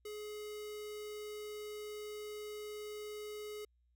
square tone with notch filter, 421.3 Hz, G#4, 25 cents sharp, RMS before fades -45 dBFS, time 0.05-3.65 s, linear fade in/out 5 ms, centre 950 Hz, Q 0.89, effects added 60 Hz sine -70 dBFS peak until 3.95 s

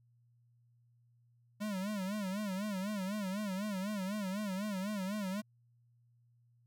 square tone with vibrato, 199 Hz, G3, 26 cents sharp, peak -36 dBFS, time 1.6-5.42 s, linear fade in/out 20 ms, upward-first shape sine, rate 4 Hz, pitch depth 130 cents each way, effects added 119 Hz sine -66 dBFS peak until 6.66 s

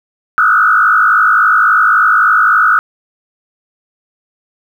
sine tone with frequency modulation, 1368 Hz, F6, 36 cents flat, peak -6 dBFS, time 0.38-2.79 s, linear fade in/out 0 ms, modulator 51.8 Hz, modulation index 2.6, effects 7-bit

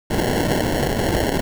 violet noise with sample-and-hold, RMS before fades -20 dBFS, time 0.1-1.41 s, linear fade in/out 10 ms, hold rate 1225 Hz, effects none

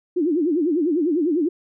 sine tone with vibrato, 322.2 Hz, E4, 39 cents flat, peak -17 dBFS, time 0.16-1.49 s, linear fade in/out 10 ms, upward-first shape sine, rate 10 Hz, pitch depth 220 cents each way, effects none

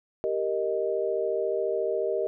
sine chord, Eb major, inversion first, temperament equal, 392 / 466.2 / 622.3 Hz, G4 / Bb4 / Eb5, 0 / 0 / 0 cents, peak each -29 dBFS, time 0.24-2.27 s, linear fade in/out 0 ms, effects none

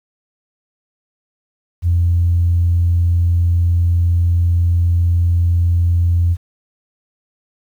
sine tone, 86.2 Hz, F2, 22 cents flat, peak -10 dBFS, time 1.82-6.37 s, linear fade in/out 50 ms, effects tanh soft clip ceiling -6 dBFS + 8-bit

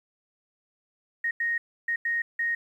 sine tone bursts at uneven times, 1864.7 Hz, A#6, in tune, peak -24 dBFS, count 5, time 1.24-1.31 / 1.4-1.58 / 1.88-1.96 / 2.05-2.22 / 2.39-2.55 s, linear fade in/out 5 ms, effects 10-bit

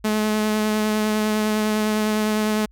sawtooth tone with vibrato, 214.1 Hz, A3, 47 cents flat, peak -15 dBFS, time 0.04-2.66 s, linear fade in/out 10 ms, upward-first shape sine, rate 9.9 Hz, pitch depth 13 cents each way, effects added 52 Hz sine -48 dBFS peak until 2.71 s

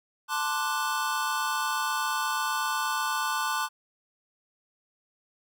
square chord, D dominant seventh, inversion second, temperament equal, 880 / 1046.5 / 1174.7 / 1480 Hz, A5 / C6 / D6 / F#6, 0 / 0 / 0 / 0 cents, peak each -33 dBFS, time 0.28-3.69 s, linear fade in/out 50 ms, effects none

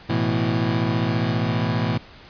25% pulse chord, A suspended second, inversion none, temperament equal with one note detuned, 110 / 124.91 / 164.81 Hz, A2 / B2 / E3, 0 / +20 / 0 cents, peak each -20 / -21 / -21 dBFS, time 0.09-1.98 s, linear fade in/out 10 ms, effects pink hiss -45 dBFS RMS until 2.29 s + resampled to 11025 Hz

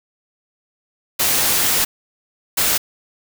white noise bursts at uneven times, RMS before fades -17 dBFS, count 2, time 1.19-1.85 / 2.57-2.78 s, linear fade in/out 10 ms, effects none

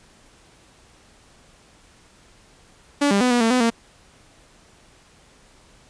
sawtooth tone with pitch steps, 287 / 199.6 / 250.1 / 242.3 / 226.2 / 252.1 / 230.6 Hz, D4 / G3 / B3 / B3 / A3 / B3 / A#3, -40 / +32 / +22 / -33 / +48 / +36 / -19 cents, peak -12 dBFS, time 3.01-3.703 s, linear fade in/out 10 ms, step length 99 ms, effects pink hiss -53 dBFS RMS until 5.89 s + resampled to 22050 Hz

